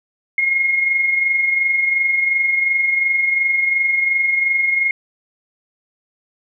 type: tone with amplitude modulation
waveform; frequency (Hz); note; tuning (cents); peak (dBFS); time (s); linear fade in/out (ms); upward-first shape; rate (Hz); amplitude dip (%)
sine; 2149; C7; +46; -12; 0.38-4.91; 2; sine; 22.8; 45
effects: none